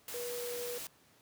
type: tone in noise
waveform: sine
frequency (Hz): 484.2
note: B4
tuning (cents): -34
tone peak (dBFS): -38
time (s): 0.14-0.78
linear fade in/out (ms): 2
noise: white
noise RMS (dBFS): -43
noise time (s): 0.08-0.87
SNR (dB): +2
effects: pink hiss -65 dBFS RMS until 1.21 s + high-pass 100 Hz 12 dB/octave